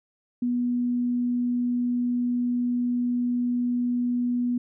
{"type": "tone", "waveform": "sine", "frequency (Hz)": 244, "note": "B3", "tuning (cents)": -21, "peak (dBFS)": -22, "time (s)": [0.42, 4.58], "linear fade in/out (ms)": 5, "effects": []}